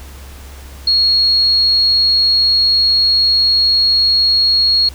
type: tone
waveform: sine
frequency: 4306 Hz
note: C8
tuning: 49 cents sharp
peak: -9 dBFS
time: 0.87-4.89 s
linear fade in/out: 5 ms
effects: added 68 Hz sine -32 dBFS peak until 4.94 s + pink hiss -39 dBFS RMS until 4.94 s